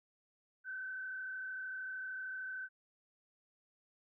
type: tone with frequency modulation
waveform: sine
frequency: 1528 Hz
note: G6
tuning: 45 cents flat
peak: -40 dBFS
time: 0.64-2.69 s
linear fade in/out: 50 ms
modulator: 33.2 Hz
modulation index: 0.8
effects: none